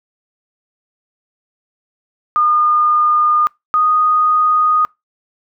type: tone pair in turn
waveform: sine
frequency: 1217 / 1239.7 Hz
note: D#6 / D#6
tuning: -39 / -7 cents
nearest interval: unison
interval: 32 cents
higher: second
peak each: -10 dBFS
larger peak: neither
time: 2.36-3.47 / 3.74-4.85 s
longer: neither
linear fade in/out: 0 ms
effects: noise-tail reverb RT60 0.2 s tail -25 dB re dry